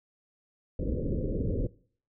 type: low-pass noise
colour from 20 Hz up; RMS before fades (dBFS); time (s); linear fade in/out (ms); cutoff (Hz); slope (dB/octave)
pink; -30; 0.79-1.67; 5; 550; 96
effects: noise-tail reverb RT60 0.5 s tail -21 dB re dry